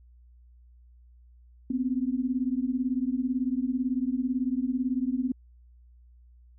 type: beating tone pair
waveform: sine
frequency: 246.9 / 264.9 Hz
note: B3 / C4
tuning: 0 / +22 cents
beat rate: 18 Hz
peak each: -28 dBFS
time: 1.7-5.32 s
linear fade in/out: 5 ms
effects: added 60 Hz sine -52 dBFS peak until 6.58 s